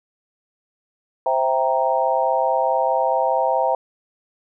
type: chord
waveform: sine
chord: C dominant seventh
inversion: none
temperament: equal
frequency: 523.3 / 659.3 / 784 / 932.3 Hz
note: C5 / E5 / G5 / Bb5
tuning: 0 / 0 / 0 / 0 cents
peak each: -22 dBFS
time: 1.26-3.75 s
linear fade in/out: 2 ms
effects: none